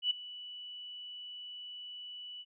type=tone with ADSR envelope; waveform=sine; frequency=2960 Hz; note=F#7; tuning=in tune; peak=-25 dBFS; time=0.02-2.45 s; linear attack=86 ms; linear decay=9 ms; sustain=-18 dB; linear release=43 ms; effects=none